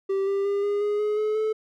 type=tone with pitch steps; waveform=triangle; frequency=389.6 / 395.7 / 401.9 / 408.3 / 414.7 / 421.2 / 427.8 / 434.5 Hz; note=G4 / G4 / G4 / G#4 / G#4 / G#4 / A4 / A4; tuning=-11 / +16 / +43 / -29 / -3 / +24 / -49 / -22 cents; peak=-20 dBFS; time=0.09-1.53 s; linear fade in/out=10 ms; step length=180 ms; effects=none